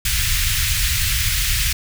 pink band-stop noise, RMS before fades -19 dBFS, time 0.05-1.73 s, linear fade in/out 5 ms, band 110 to 1800 Hz, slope 24 dB/octave, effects none

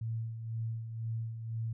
sine tone with tremolo, 113.3 Hz, A#2, 49 cents flat, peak -32 dBFS, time 0.01-1.73 s, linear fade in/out 5 ms, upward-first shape sine, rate 2 Hz, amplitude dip 55%, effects none

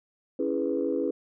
sine chord, C# minor seventh, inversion none, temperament equal, 277.2 / 329.6 / 415.3 / 493.9 Hz, C#4 / E4 / G#4 / B4, 0 / 0 / 0 / 0 cents, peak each -30 dBFS, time 0.39-1.11 s, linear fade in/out 5 ms, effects tanh soft clip ceiling -15 dBFS

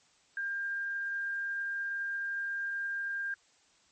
sine tone, 1600 Hz, G6, 35 cents sharp, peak -32 dBFS, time 0.37-3.34 s, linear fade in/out 2 ms, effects white hiss -66 dBFS RMS until 3.91 s + MP3 32 kbps

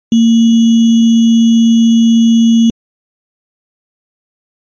sine tone with sample-and-hold, 229 Hz, A#3, 31 cents flat, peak -4 dBFS, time 0.12-2.7 s, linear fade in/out 2 ms, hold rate 3150 Hz, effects MP3 32 kbps

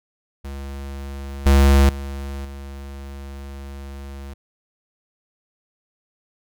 square tone with level steps, 69.1 Hz, C#2, 5 cents flat, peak -30 / -11 / -28 / -33 dBFS, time 0.44-4.34 s, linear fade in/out 10 ms, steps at 1.46 / 1.89 / 2.45 s, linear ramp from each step 2 ms, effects none

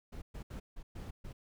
brown noise bursts at uneven times, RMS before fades -44 dBFS, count 6, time 0.12-0.22 / 0.34-0.43 / 0.5-0.6 / 0.76-0.83 / 0.95-1.11 / 1.24-1.33 s, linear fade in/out 10 ms, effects none

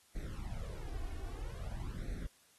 brown noise with flanger, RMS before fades -41 dBFS, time 0.15-2.27 s, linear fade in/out 10 ms, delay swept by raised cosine 0.49 to 2.79 ms, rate 0.51 Hz, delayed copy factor +0.95, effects white hiss -67 dBFS RMS until 2.58 s + AAC 32 kbps

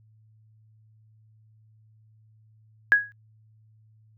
sine tone with exponential decay, 1661.2 Hz, G#6, in tune, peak -10 dBFS, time 2.92-3.12 s, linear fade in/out 0 ms, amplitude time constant 42 ms, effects noise-tail reverb RT60 0.1 s tail -26 dB re dry + added 109 Hz sine -55 dBFS peak until 4.17 s

